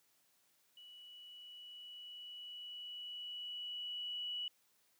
sine tone with level ramp, 2943 Hz, F#7, 10 cents flat, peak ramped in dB -54 to -38 dBFS, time 0.77-4.48 s, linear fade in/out 2 ms, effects white hiss -74 dBFS RMS until 4.99 s + high-pass 100 Hz 12 dB/octave

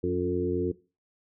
harmonic tone with a mistuned harmonic, 89.4 Hz, F2, 41 cents sharp, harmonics 1 / 2 / 3 / 4 / 5, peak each -34 / -34 / -32 / -28 / -30 dBFS, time 0.03-0.72 s, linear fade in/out 10 ms, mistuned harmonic 3, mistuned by +38 cents, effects noise-tail reverb RT60 0.3 s tail -18 dB re dry

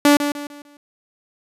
sawtooth tone with echo, 290 Hz, D4, 22 cents flat, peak -6 dBFS, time 0.05-0.17 s, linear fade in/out 2 ms, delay 150 ms, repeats 4, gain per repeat -9 dB, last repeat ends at 0.77 s, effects resampled to 32000 Hz

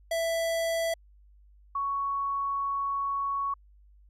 square / sine tone pair in turn, 662 / 1113.3 Hz, E5 / C#6, +7 / +7 cents, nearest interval major sixth, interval 900 cents, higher second, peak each -27 dBFS, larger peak neither, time 0.11-0.94 / 1.75-3.54 s, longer second, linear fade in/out 5 ms, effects added 50 Hz sine -54 dBFS peak until 4.09 s + resampled to 32000 Hz

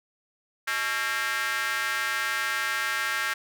square tone with high-pass filter, 123.47 Hz, B2, in tune, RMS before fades -28 dBFS, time 0.67-3.34 s, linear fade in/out 10 ms, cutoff 1600 Hz, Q 3.2, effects none

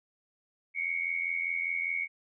sine tone pair together, 2173 / 2258 Hz, C#7 / C#7, -35 / +31 cents, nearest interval minor second, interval 66 cents, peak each -32 / -32 dBFS, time 0.74-2.08 s, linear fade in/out 50 ms, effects none

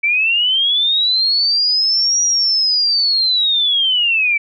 sine linear two-way sweep, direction up then down, 2291 to 5780 to 2291 Hz, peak -12 dBFS, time 0.03-4.38 s, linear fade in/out 10 ms, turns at 2.23 s, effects none

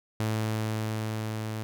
sawtooth tone with level ramp, 109.3 Hz, A2, 11 cents flat, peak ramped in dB -22 to -28 dBFS, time 0.2-1.63 s, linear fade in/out 0 ms, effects none

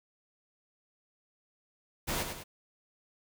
pink noise with echo, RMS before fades -33 dBFS, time 2.07-2.24 s, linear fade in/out 20 ms, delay 100 ms, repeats 2, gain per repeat -6 dB, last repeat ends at 2.44 s, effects none

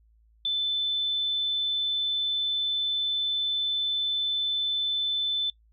sine tone, 3520 Hz, A7, in tune, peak -24 dBFS, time 0.45-5.5 s, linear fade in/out 2 ms, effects noise-tail reverb RT60 0.1 s tail -23 dB re dry + added 55 Hz sine -58 dBFS peak until 5.72 s

